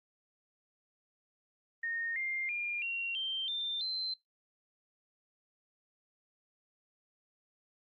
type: tone with pitch steps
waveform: sine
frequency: 1845 / 2107 / 2407 / 2748 / 3139 / 3585 / 4094 Hz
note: A#6 / C7 / D7 / F7 / G7 / A7 / C8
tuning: -18 / +12 / +42 / -29 / +2 / +32 / -38 cents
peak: -33 dBFS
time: 1.83-4.14 s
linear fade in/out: 5 ms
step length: 330 ms
effects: noise-tail reverb RT60 0.2 s tail -26 dB re dry + Opus 32 kbps